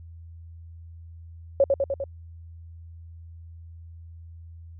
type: tone with echo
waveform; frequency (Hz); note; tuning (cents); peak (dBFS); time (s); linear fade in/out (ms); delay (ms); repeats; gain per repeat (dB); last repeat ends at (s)
sine; 551; C#5; -11; -14; 1.6-1.64; 2; 100; 4; -3; 2.04
effects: added 83 Hz sine -41 dBFS peak until 4.79 s